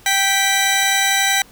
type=tone pair together; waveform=15% pulse; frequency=781 / 1968 Hz; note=G5 / B6; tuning=-7 / -7 cents; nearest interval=octave + major third; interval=1600 cents; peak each=-11 dBFS; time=0.06-1.42 s; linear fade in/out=2 ms; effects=pink hiss -47 dBFS RMS until 1.51 s